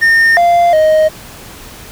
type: tone with pitch steps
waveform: triangle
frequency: 1823 / 693 / 624 Hz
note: A#6 / F5 / D#5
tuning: -39 / -14 / +5 cents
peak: -4 dBFS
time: 0.01-1.09 s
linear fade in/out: 20 ms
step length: 360 ms
effects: pink hiss -33 dBFS RMS until 1.91 s